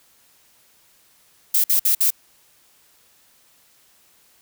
violet noise bursts, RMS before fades -17 dBFS, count 4, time 1.54-2.105 s, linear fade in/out 5 ms, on 100 ms, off 55 ms, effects white hiss -57 dBFS RMS until 4.41 s

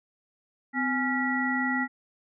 harmonic tone with a mistuned harmonic, 277.2 Hz, C#4, in tune, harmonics 1 / 3 / 5 / 7, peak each -28 / -33 / -34 / -28 dBFS, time 0.73-1.88 s, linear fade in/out 50 ms, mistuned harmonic 1, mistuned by -140 cents, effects none

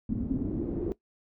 pink noise with low-pass filter sweep, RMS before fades -31 dBFS, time 0.09-0.92 s, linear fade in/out 0 ms, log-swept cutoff 230 to 370 Hz, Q 5.7, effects noise-tail reverb RT60 0.1 s tail -18 dB re dry

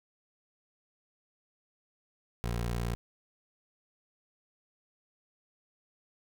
20% pulse tone, 58.7 Hz, A#1, 13 cents sharp, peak -26 dBFS, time 2.44-2.95 s, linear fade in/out 0 ms, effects none

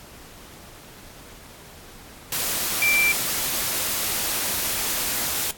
sine tone in noise, 2349 Hz, D7, in tune, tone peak -17 dBFS, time 2.82-3.12 s, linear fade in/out 2 ms, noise white, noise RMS -25 dBFS, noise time 2.32-5.51 s, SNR +5 dB, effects pink hiss -45 dBFS RMS until 5.57 s + AAC 64 kbps

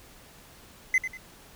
triangle tone with echo, 2043 Hz, C7, 42 cents flat, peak -17 dBFS, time 0.94-0.98 s, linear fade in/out 2 ms, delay 96 ms, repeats 2, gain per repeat -10 dB, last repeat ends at 1.172 s, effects pink hiss -52 dBFS RMS until 1.55 s

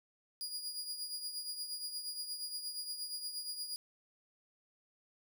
sawtooth tone with tremolo, 4872 Hz, D#8, 37 cents flat, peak -34 dBFS, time 0.41-3.76 s, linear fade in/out 0 ms, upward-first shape triangle, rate 8.5 Hz, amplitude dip 65%, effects none

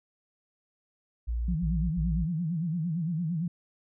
sine tone bursts, 58.27 Hz, A#1, in tune, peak -27 dBFS, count 3, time 1.27-2.254 s, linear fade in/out 20 ms, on 290 ms, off 57 ms
sine tone with vibrato, 166.3 Hz, E3, 16 cents sharp, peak -27 dBFS, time 1.48-3.48 s, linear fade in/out 5 ms, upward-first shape sine, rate 8.8 Hz, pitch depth 140 cents each way
effects none

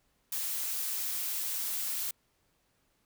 blue noise, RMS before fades -34 dBFS, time 0.32-2.11 s, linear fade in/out 5 ms, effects pink hiss -73 dBFS RMS until 3.05 s

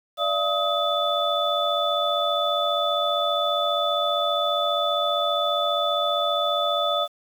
sine tone cluster, 587 / 682 / 1264 / 3492 Hz, D5 / F5 / D#6 / A7, -1 / -41 / +27 / -14 cents, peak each -26 dBFS, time 0.17-7.08 s, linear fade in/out 50 ms, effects 8-bit

